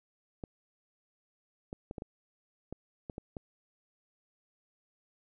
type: clicks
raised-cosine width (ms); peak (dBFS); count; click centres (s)
2; -26; 9; 0.438 / 1.729 / 1.911 / 1.982 / 2.021 / 2.726 / 3.098 / 3.181 / 3.368
effects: none